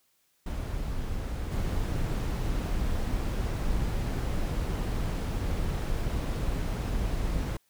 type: noise with level steps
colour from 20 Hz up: brown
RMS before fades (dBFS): -33 / -29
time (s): 0.46-7.57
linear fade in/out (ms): 5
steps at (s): 1.51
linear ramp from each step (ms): 10
effects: white hiss -70 dBFS RMS until 7.69 s